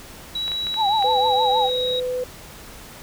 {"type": "tone with pitch glide", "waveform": "sine", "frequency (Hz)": [3900, 3815], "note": ["B7", "A#7"], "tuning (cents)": [-23, 39], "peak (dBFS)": -23, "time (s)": [0.35, 2], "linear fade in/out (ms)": 5, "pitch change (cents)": -38, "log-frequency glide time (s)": [1.21, 1.72]}
{"type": "clicks", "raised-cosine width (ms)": 0.3, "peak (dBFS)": -17, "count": 5, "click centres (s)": [0.48, 0.518, 0.669, 0.742, 1.025]}
{"type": "tone with vibrato", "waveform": "sine", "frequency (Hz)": 836, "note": "G#5", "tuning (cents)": 11, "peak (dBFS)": -17, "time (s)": [0.76, 1.7], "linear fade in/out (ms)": 50, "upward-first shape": "triangle", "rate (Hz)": 6.4, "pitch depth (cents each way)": 140}
{"type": "tone", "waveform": "sine", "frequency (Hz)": 502, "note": "B4", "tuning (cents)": 28, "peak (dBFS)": -22, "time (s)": [1.04, 2.24], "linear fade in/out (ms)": 5}
{"effects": ["pink hiss -41 dBFS RMS until 3.02 s"]}